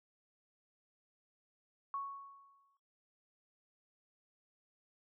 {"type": "tone with exponential decay", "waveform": "sine", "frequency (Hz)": 1108.7, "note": "C#6", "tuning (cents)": 0, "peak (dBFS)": -35, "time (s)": [1.94, 2.77], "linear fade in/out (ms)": 1, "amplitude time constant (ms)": 180, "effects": ["noise-tail reverb RT60 0.9 s tail -26 dB re dry"]}